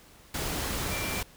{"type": "tone in noise", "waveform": "sine", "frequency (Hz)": 2356, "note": "D7", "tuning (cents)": 5, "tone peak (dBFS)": -37, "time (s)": [0.91, 1.21], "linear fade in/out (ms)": 5, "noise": "pink", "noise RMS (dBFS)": -32, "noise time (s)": [0.34, 1.23], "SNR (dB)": -8, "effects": ["pink hiss -55 dBFS RMS until 1.36 s"]}